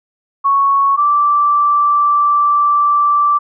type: tone pair in turn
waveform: sine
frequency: 1108.7 / 1168.3 Hz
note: C#6 / D6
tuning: 0 / -9 cents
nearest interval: minor second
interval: 91 cents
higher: second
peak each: -9 / -9 dBFS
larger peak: neither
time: 0.44-0.97 / 0.97-3.39 s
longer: second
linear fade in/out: 20 ms
effects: none